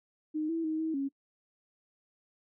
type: tone with pitch steps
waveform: sine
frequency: 308.4 / 328.9 / 314.5 / 319.7 / 275.5 Hz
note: D#4 / E4 / D#4 / D#4 / C#4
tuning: -15 / -4 / +19 / +47 / -11 cents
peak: -29 dBFS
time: 0.34-1.09 s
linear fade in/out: 20 ms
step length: 150 ms
effects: noise-tail reverb RT60 0.1 s tail -21 dB re dry